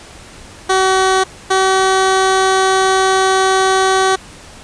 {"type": "tone pair in turn", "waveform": "15% pulse", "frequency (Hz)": [378.6, 380.4], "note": ["F#4", "F#4"], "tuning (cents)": [40, 48], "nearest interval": "unison", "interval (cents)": 8, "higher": "second", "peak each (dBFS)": -4, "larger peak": "neither", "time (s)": [[0.69, 1.24], [1.5, 4.16]], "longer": "second", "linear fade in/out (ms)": 10, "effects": ["pink hiss -37 dBFS RMS until 4.63 s", "resampled to 22050 Hz"]}